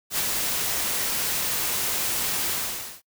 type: noise with ADSR envelope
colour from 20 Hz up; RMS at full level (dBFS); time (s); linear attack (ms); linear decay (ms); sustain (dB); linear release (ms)
white; -24; 0.1-3.02; 77; 56; -2; 520
effects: noise-tail reverb RT60 0.1 s tail -24 dB re dry